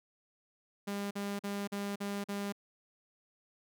sawtooth tone bursts, 201.4 Hz, G3, 47 cents sharp, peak -31 dBFS, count 6, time 0.87-2.525 s, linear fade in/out 10 ms, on 240 ms, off 43 ms, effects none

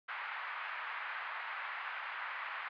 pink band-pass noise, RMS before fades -42 dBFS, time 0.08-2.69 s, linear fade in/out 10 ms, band 1000 to 2300 Hz, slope 24 dB/octave, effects resampled to 11025 Hz

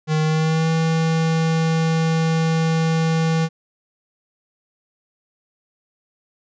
square tone with pitch glide, 155.56 to 162.07 Hz, D#3 to E3, 0 to -29 cents, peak -17 dBFS, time 0.07-3.49 s, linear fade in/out 50 ms, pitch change +71 cents, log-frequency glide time 0.21-0.69 s, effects resampled to 16000 Hz

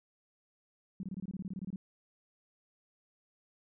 sine tone bursts, 189 Hz, F#3, 37 cents sharp, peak -36 dBFS, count 14, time 1-1.76 s, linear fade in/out 2 ms, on 32 ms, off 24 ms, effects none

